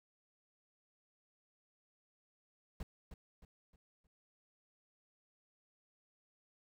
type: noise with echo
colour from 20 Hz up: brown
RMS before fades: -42 dBFS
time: 2.8-2.83 s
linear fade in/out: 2 ms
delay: 310 ms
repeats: 4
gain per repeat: -8 dB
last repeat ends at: 4.07 s
effects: none

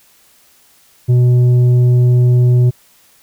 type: tone with tanh clipping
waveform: sine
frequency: 123.47 Hz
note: B2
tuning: in tune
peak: -8 dBFS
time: 1.08-2.71 s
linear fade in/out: 20 ms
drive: 6 dB
effects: white hiss -50 dBFS RMS until 3.22 s

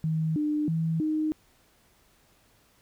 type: tone with pitch steps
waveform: sine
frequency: 158.8 / 300.1 / 162.3 / 309.8 Hz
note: D#3 / D4 / E3 / D#4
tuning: +36 / +38 / -27 / -7 cents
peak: -24 dBFS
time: 0.04-1.32 s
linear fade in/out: 0 ms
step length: 320 ms
effects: pink hiss -63 dBFS RMS until 2.81 s

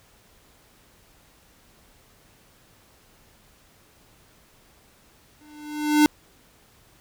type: tone with exponential growth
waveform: square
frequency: 299.8 Hz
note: D4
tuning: 36 cents sharp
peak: -12 dBFS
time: 5.41-6.06 s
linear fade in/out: 0 ms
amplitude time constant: 140 ms
effects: pink hiss -57 dBFS RMS until 7 s

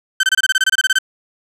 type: tone bursts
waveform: 30% pulse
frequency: 1543 Hz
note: G6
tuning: 28 cents flat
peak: -8 dBFS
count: 14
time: 0.2-0.987 s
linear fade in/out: 5 ms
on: 33 ms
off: 25 ms
effects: low-pass 10000 Hz 12 dB/octave

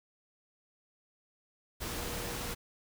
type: tone in noise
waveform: sine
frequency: 479.1 Hz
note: A#4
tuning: 47 cents sharp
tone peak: -47 dBFS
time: 1.87-2.53 s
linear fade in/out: 20 ms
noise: pink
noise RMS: -38 dBFS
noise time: 1.8-2.55 s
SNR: -12 dB
effects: none

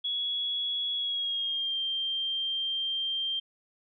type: tone with pitch glide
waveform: sine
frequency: 3358 to 3170 Hz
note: G#7 to G7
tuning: +18 to +19 cents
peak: -28 dBFS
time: 0.04-3.4 s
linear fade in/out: 10 ms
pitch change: -99 cents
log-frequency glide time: 0.95-1.79 s
effects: none

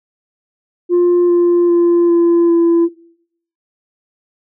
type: tone with pitch steps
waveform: sine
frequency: 351.8 / 348.2 / 344.6 / 341 / 337.5 Hz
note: F4 / F4 / F4 / F4 / E4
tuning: +13 / -5 / -23 / -41 / +41 cents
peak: -6 dBFS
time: 0.89-2.89 s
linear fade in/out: 50 ms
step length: 400 ms
effects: noise-tail reverb RT60 0.7 s tail -21 dB re dry + tanh soft clip ceiling -7 dBFS

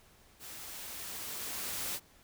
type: noise with level ramp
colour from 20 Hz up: white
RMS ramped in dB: -47 to -36 dBFS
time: 0.39-2 s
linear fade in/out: 50 ms
effects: pink hiss -62 dBFS RMS until 2.23 s

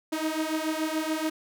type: beating tone pair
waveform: sawtooth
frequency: 311.1 / 318.1 Hz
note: D#4 / D#4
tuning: 0 / +38 cents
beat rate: 7 Hz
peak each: -26 dBFS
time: 0.12-1.3 s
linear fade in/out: 10 ms
effects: none

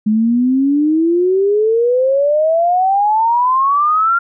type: exponential sweep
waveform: sine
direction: up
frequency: 210 to 1400 Hz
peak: -10 dBFS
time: 0.06-4.19 s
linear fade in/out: 10 ms
effects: none

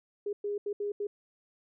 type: tone bursts at uneven times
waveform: sine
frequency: 410 Hz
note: G#4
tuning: 22 cents flat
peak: -30 dBFS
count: 5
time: 0.26-0.33 / 0.44-0.58 / 0.66-0.73 / 0.8-0.92 / 1-1.07 s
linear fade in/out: 5 ms
effects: none

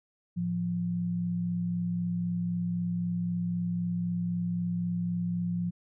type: tone pair together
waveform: sine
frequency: 110.74 / 174.61 Hz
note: A2 / F3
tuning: +12 / 0 cents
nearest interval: minor sixth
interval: 788 cents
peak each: -37 / -28 dBFS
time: 0.36-5.71 s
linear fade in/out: 20 ms
effects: none

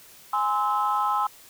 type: chord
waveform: sine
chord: Ab augmented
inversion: none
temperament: just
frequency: 830.6 / 1038.3 / 1297.8 Hz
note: Ab5 / C6 / E6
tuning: 0 / -14 / -27 cents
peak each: -25 dBFS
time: 0.33-1.27 s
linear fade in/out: 5 ms
effects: tanh soft clip ceiling -14 dBFS + white hiss -50 dBFS RMS until 1.49 s

